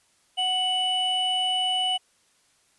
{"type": "tone pair together", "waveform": "triangle", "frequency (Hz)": [741, 2964], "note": ["F#5", "F#7"], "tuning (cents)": [2, 2], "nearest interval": "2 octaves", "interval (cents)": 2400, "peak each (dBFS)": [-26, -22], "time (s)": [0.37, 1.98], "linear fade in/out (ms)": 20, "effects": ["white hiss -64 dBFS RMS until 2.78 s", "resampled to 24000 Hz"]}